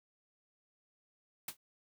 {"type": "noise with exponential decay", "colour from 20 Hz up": "white", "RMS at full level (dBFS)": -35, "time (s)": [1.48, 1.57], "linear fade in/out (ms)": 5, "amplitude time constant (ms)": 18, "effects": []}